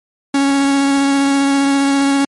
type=tone with vibrato; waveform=45% pulse; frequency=277.2 Hz; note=C#4; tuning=in tune; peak=-11 dBFS; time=0.34-2.25 s; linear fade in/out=5 ms; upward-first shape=triangle; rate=15 Hz; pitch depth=14 cents each way; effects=MP3 48 kbps